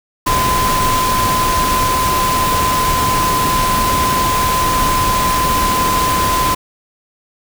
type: tone in noise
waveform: sine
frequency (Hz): 1022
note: C6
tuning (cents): -41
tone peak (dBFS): -14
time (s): 0.26-6.55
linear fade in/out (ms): 10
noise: pink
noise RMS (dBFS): -18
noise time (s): 0.26-6.55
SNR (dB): +1
effects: none